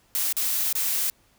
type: noise with dropouts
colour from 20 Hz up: blue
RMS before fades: -25 dBFS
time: 0.15-1.1 s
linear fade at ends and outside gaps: 0 ms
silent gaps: 0.326-0.367 / 0.727-0.753 s
effects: pink hiss -62 dBFS RMS until 1.38 s